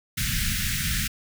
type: band-stop noise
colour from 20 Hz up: pink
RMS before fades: -26 dBFS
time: 0.17-1.08 s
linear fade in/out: 10 ms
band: 220 to 1500 Hz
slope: 48 dB/octave
effects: none